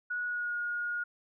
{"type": "tone with pitch glide", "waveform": "sine", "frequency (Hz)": [1461, 1435.1], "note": ["F#6", "F6"], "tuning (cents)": [-22, 47], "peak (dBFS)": -31, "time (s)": [0.1, 1.04], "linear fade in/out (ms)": 10, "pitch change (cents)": -31, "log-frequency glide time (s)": [0.25, 0.56], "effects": []}